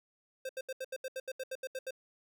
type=tone bursts; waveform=square; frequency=523.3 Hz; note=C5; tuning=in tune; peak=-37 dBFS; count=13; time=0.45-1.908 s; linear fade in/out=5 ms; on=42 ms; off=76 ms; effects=none